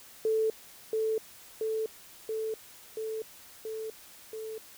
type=tone with echo; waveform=sine; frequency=440 Hz; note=A4; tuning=in tune; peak=-24 dBFS; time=0.25-0.5 s; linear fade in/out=2 ms; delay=680 ms; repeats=6; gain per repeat=-2 dB; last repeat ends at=4.58 s; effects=white hiss -52 dBFS RMS until 4.77 s